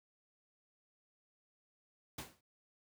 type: noise with exponential decay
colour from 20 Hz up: pink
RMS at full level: -40 dBFS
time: 2.18-2.41 s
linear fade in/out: 5 ms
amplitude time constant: 48 ms
effects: high-pass 80 Hz 12 dB/octave